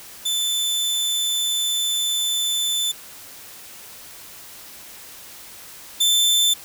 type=tone pair in turn; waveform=sawtooth; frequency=3520 / 3539 Hz; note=A7 / A7; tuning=0 / +9 cents; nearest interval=unison; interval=9 cents; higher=second; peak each=-17 / -12 dBFS; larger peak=second; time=0.25-2.92 / 6-6.54 s; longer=first; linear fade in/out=10 ms; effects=white hiss -41 dBFS RMS until 6.64 s